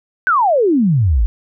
sine exponential sweep, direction down, 1568 to 47.53 Hz, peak -10 dBFS, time 0.27-1.26 s, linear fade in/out 0 ms, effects none

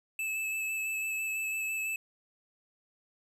square tone with vibrato, 2614 Hz, E7, 15 cents flat, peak -32 dBFS, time 0.19-1.96 s, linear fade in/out 2 ms, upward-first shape square, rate 6 Hz, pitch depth 12 cents each way, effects none

